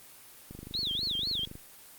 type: click train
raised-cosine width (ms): 3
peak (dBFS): -30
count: 27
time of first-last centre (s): 0.51-1.554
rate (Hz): 24.9
type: tone with vibrato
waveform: sine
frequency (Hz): 3719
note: A#7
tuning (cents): -5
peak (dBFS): -29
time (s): 0.74-1.45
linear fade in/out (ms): 0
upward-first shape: sine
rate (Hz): 4.1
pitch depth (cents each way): 290
effects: white hiss -52 dBFS RMS until 1.98 s + Opus 24 kbps

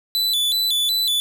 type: tone with vibrato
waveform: 45% pulse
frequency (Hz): 3722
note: A#7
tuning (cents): -3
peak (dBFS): -17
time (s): 0.15-1.2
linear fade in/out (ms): 0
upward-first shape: square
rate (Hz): 2.7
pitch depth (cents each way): 120
effects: none

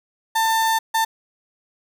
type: tone bursts at uneven times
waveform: 35% pulse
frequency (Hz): 894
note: A5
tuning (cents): +27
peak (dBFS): -15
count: 2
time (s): 0.35-0.79 / 0.94-1.05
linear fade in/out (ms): 10
effects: none

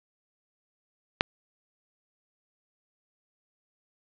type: click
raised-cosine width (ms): 0.3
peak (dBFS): -4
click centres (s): 1.209
effects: resampled to 11025 Hz + 7-bit

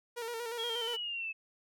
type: tone with vibrato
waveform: sawtooth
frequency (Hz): 466.2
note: A#4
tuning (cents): 0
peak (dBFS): -33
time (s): 0.16-0.97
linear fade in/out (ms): 20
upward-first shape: square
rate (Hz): 8.4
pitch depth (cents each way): 47
type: linear sweep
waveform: sine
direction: down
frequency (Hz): 3329 to 2593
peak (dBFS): -35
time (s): 0.58-1.33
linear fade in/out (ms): 20
effects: none

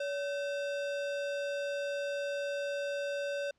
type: tone with sample-and-hold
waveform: sine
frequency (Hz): 568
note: C#5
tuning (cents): +42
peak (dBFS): -32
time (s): 0-3.51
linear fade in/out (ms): 5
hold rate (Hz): 2100
effects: pink hiss -75 dBFS RMS until 3.58 s + low-pass 5000 Hz 12 dB/octave

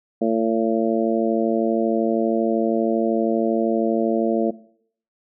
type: harmonic tone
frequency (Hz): 112.7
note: A2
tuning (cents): +42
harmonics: 2 / 3 / 4 / 5 / 6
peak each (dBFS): -21 / -23 / -24 / -25 / -26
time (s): 0.21-4.51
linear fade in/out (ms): 10
effects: noise-tail reverb RT60 0.6 s tail -18 dB re dry

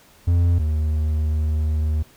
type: tone pair in turn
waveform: triangle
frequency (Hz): 86.4 / 76.97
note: F2 / D#2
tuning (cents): -18 / -18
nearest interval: major second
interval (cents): 200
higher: first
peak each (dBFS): -12 / -16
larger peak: first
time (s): 0.27-0.59 / 0.59-2.03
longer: second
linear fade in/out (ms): 10
effects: pink hiss -52 dBFS RMS until 2.16 s

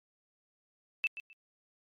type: tone with echo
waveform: sine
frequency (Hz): 2642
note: E7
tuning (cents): +3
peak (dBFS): -26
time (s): 1.04-1.07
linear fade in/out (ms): 0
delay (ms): 130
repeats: 2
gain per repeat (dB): -13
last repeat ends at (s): 1.33
effects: MP3 64 kbps

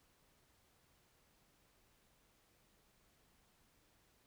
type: silence
effects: pink hiss -73 dBFS RMS until 4.26 s

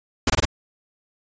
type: noise bursts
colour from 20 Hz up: pink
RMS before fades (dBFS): -18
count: 4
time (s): 0.27-0.453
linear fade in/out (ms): 5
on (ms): 30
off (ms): 21
effects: resampled to 16000 Hz

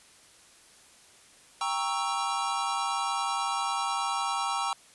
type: chord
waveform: square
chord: G diminished seventh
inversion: none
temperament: equal with one note detuned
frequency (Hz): 793.1 / 932.3 / 1108.7 / 1318.5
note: G5 / Bb5 / Db6 / Fb6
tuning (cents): +20 / 0 / 0 / 0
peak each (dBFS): -34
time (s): 1.61-4.73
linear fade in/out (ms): 2
effects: white hiss -56 dBFS RMS until 4.94 s + resampled to 24000 Hz

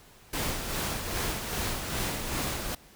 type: noise with tremolo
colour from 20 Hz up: pink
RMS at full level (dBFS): -30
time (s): 0.33-2.75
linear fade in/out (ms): 5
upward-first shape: sine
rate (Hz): 2.5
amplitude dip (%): 45
effects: pink hiss -55 dBFS RMS until 2.95 s

